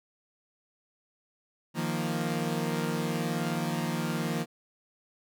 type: chord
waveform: sawtooth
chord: Eb suspended second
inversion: none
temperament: equal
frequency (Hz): 155.56 / 174.61 / 233.1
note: Eb3 / F3 / Bb3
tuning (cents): 0 / 0 / 0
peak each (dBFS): -29 / -29 / -29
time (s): 1.74-4.46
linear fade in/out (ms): 50
effects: none